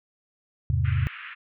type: chord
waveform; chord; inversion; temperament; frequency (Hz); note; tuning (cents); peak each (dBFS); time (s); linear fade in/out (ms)
sine; E augmented; none; equal; 82.41 / 103.83 / 130.81; E2 / G#2 / B#2; 0 / 0 / 0; -25; 0.7-1.07; 0
type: band-pass noise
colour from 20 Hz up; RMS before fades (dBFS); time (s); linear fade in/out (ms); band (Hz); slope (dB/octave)
pink; -40; 0.84-1.35; 20; 1300 to 2800; 48
effects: none